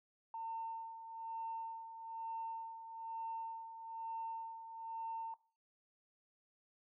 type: tone with tremolo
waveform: sine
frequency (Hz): 905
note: A5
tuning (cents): +48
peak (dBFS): -38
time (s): 0.34-5.34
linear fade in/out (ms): 2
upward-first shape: sine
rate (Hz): 1.1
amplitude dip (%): 65
effects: noise-tail reverb RT60 0.4 s tail -20 dB re dry + tanh soft clip ceiling -34 dBFS